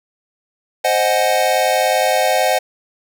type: chord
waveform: square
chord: Ab dominant seventh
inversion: first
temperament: equal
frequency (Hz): 523.3 / 622.3 / 740 / 830.6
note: C5 / Eb5 / Gb5 / Ab5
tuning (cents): 0 / 0 / 0 / 0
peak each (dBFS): -20 / -19 / -18 / -24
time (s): 0.84-2.59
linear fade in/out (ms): 10
effects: none